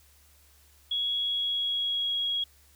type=tone with pitch glide; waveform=sine; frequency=3339 to 3308 Hz; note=G#7 to G#7; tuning=+9 to -8 cents; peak=-26 dBFS; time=0.91-2.44 s; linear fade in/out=5 ms; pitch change=-17 cents; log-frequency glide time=1.13-2.15 s; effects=added 71 Hz sine -60 dBFS peak until 2.75 s + white hiss -61 dBFS RMS until 2.75 s